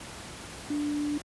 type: tone in noise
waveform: sine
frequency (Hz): 293.7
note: D4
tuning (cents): 0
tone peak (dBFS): -27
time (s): 0.7-1.18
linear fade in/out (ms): 5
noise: pink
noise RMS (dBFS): -42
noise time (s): 0-1.22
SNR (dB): +12
effects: high-pass 60 Hz 12 dB/octave + resampled to 24000 Hz